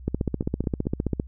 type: two click trains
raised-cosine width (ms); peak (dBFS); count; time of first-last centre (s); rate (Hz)
3; -24 / -11; 4 / 18; 0.21-0.855 / 0.08-1.198; 4.65 / 15.2
effects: added 63 Hz sine -39 dBFS peak until 1.27 s